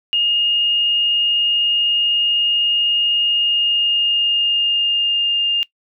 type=tone with pitch glide; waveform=sine; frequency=2844 to 2813 Hz; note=F7 to F7; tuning=+31 to +12 cents; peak=-14 dBFS; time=0.13-5.63 s; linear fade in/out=0 ms; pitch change=-19 cents; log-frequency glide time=3.24-5.5 s; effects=noise-tail reverb RT60 0.1 s tail -21 dB re dry